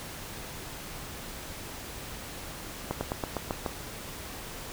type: slowing click train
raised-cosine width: 1 ms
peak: -15 dBFS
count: 7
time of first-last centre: 2.91-3.662 s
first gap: 100 ms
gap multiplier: 1.09
effects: pink hiss -41 dBFS RMS until 4.72 s